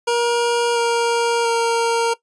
25% pulse tone with pitch steps, 473.7 / 468.5 / 463.4 Hz, A#4 / A#4 / A#4, +28 / +9 / -10 cents, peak -12 dBFS, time 0.07-2.14 s, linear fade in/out 10 ms, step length 690 ms, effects noise-tail reverb RT60 0.1 s tail -18 dB re dry + resampled to 24000 Hz

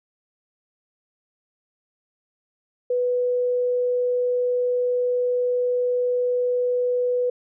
sine tone, 493.9 Hz, B4, in tune, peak -19 dBFS, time 2.9-7.3 s, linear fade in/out 5 ms, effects none

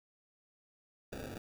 white noise with sample-and-hold, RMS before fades -44 dBFS, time 1.12-1.38 s, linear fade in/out 5 ms, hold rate 1050 Hz, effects none

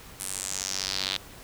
square tone with band-pass filter sweep, 47.77 Hz, G1, 44 cents flat, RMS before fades -32 dBFS, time 0.2-1.17 s, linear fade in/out 0 ms, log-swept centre 10000 to 3700 Hz, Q 3.2, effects pink hiss -47 dBFS RMS until 1.43 s

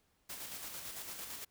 white noise with tremolo, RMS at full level -44 dBFS, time 0.29-1.45 s, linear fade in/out 10 ms, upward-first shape square, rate 8.9 Hz, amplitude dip 35%, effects pink hiss -75 dBFS RMS until 1.5 s

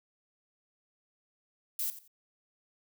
violet noise with echo, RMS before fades -33 dBFS, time 1.79-1.9 s, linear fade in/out 2 ms, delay 89 ms, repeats 2, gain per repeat -14 dB, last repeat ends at 2.078 s, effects none

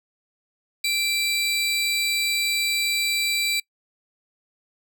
30% pulse tone pair together, 2349 / 3951 Hz, D7 / B7, 0 / 0 cents, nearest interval major sixth, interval 900 cents, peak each -21 / -23 dBFS, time 0.84-3.6 s, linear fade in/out 5 ms, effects noise-tail reverb RT60 0.1 s tail -25 dB re dry

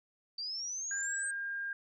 sine linear sweep, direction up, 4599 to 8372 Hz, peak -36 dBFS, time 0.38-1.31 s, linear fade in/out 5 ms
sine tone, 1608 Hz, G6, 44 cents sharp, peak -35 dBFS, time 0.91-1.73 s, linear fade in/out 2 ms
effects none

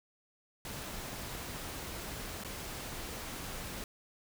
pink noise with dropouts, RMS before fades -42 dBFS, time 0.65-3.84 s, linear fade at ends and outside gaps 1 ms, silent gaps 2.437-2.447 s, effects none

